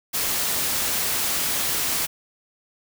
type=noise; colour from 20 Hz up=white; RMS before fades=-24 dBFS; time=0.13-2.07 s; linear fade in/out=20 ms; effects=none